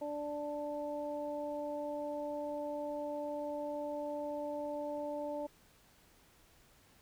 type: harmonic tone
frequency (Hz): 293.7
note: D4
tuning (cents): 0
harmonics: 1 / 2 / 3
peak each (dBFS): -43 / -38 / -45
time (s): 0.01-5.47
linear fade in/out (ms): 10
effects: pink hiss -65 dBFS RMS until 7.01 s